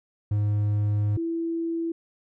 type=tone pair in turn; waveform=triangle / sine; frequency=104 / 332.1 Hz; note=G#2 / E4; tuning=+3 / +13 cents; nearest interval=octave + minor sixth; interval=2010 cents; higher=second; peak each=-19 / -25 dBFS; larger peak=first; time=0.31-1.17 / 1.17-1.92 s; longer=first; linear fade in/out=5 ms; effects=none